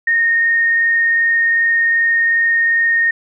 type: tone with frequency modulation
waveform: sine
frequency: 1846 Hz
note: A#6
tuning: 17 cents flat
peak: -11 dBFS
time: 0.07-3.11 s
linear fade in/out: 5 ms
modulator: 22.6 Hz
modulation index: 0.49
effects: none